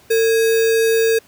sine tone with sample-and-hold, 451.2 Hz, A4, 44 cents sharp, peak -12 dBFS, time 0.1-1.19 s, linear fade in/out 10 ms, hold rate 2100 Hz, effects pink hiss -50 dBFS RMS until 1.27 s + high-pass 60 Hz 12 dB/octave

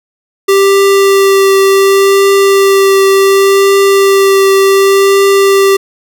square tone with vibrato, 392 Hz, G4, in tune, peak -5 dBFS, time 0.48-5.77 s, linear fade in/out 10 ms, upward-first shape triangle, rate 0.68 Hz, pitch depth 13 cents each way, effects none

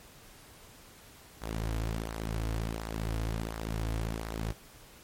sawtooth tone with flanger, 55.1 Hz, A1, 3 cents sharp, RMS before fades -34 dBFS, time 1.41-4.53 s, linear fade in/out 20 ms, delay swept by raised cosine 0.31 to 5.31 ms, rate 1.4 Hz, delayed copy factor -0.55, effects pink hiss -54 dBFS RMS until 5.03 s + MP3 64 kbps

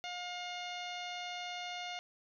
harmonic tone with a mistuned harmonic, 713 Hz, F5, 36 cents sharp, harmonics 1 / 2 / 3 / 4 / 5 / 6 / 7 / 8 / 9, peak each -43 / -50 / -46 / -47 / -48 / -52 / -61 / -58 / -59 dBFS, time 0.04-1.99 s, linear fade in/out 0 ms, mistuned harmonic 9, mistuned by -16 cents, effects none

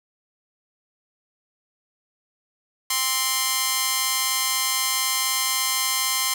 5% pulse tone with amplitude modulation, 1046.5 Hz, C6, in tune, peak -5 dBFS, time 2.9-6.34 s, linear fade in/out 5 ms, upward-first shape sine, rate 256 Hz, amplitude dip 80%, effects none

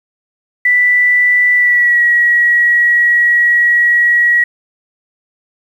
sine tone with pitch glide, 1975.5 to 1913.7 Hz, B6 to A#6, 0 to +45 cents, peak -7 dBFS, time 0.65-4.44 s, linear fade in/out 5 ms, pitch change -55 cents, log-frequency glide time 1.55-2.02 s, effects 7-bit

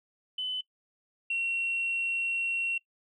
sine tone pair in turn, 3020 / 2731 Hz, F#7 / F7, +35 / -39 cents, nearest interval major second, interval 174 cents, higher first, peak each -29 / -26 dBFS, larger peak second, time 0.38-0.61 / 1.3-2.78 s, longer second, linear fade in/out 5 ms, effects noise-tail reverb RT60 0.1 s tail -22 dB re dry + tanh soft clip ceiling -23 dBFS

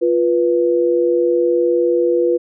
sine tone pair together, 349.2 / 489.8 Hz, F4 / B4, 0 / -14 cents, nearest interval tritone, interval 586 cents, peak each -15 dBFS, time 0.01-2.38 s, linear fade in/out 20 ms, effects none

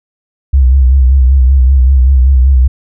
sine tone with vibrato, 65.41 Hz, C2, in tune, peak -3 dBFS, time 0.53-2.68 s, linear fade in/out 10 ms, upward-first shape sine, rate 5.2 Hz, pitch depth 81 cents each way, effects none

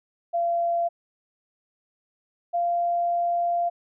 sine tone pair in turn, 685 / 692.6 Hz, F5 / F5, -34 / -15 cents, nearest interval unison, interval 19 cents, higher second, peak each -21 dBFS, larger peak neither, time 0.33-0.89 / 2.53-3.7 s, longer second, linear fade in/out 20 ms, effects none

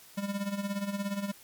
square tone with tremolo, 200 Hz, G3, 35 cents sharp, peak -29 dBFS, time 0.17-1.32 s, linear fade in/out 10 ms, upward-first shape sine, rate 17 Hz, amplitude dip 70%, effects white hiss -54 dBFS RMS until 1.43 s + MP3 96 kbps

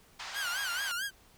pink band-pass noise, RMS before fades -42 dBFS, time 0.19-0.92 s, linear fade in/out 10 ms, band 820 to 6100 Hz, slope 24 dB/octave
sawtooth tone with vibrato, 1509 Hz, F#6, 34 cents sharp, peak -29 dBFS, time 0.33-1.11 s, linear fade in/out 50 ms, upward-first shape sine, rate 4.5 Hz, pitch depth 150 cents each way
effects pink hiss -61 dBFS RMS until 1.37 s

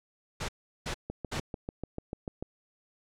pink noise bursts, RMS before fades -34 dBFS, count 3, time 0.4-1.401 s, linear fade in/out 10 ms, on 87 ms, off 370 ms
click train, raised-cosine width 2 ms, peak -22 dBFS, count 10, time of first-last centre 1.1-2.425 s, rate 6.79 Hz
effects low-pass 7000 Hz 12 dB/octave

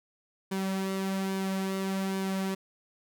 sawtooth tone with flanger, 192.1 Hz, G3, 35 cents flat, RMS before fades -31 dBFS, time 0.51-2.55 s, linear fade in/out 10 ms, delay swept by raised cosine 1.5 to 4 ms, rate 1.2 Hz, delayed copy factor -0.5, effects none

